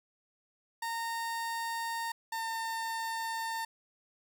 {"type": "tone pair in turn", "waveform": "30% pulse", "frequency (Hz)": [920, 905.8], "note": ["A#5", "A#5"], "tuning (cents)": [-23, -50], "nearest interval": "unison", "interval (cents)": 27, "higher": "first", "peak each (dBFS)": [-31, -31], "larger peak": "neither", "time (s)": [[0.82, 2.12], [2.32, 3.65]], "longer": "second", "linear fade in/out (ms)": 5, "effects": []}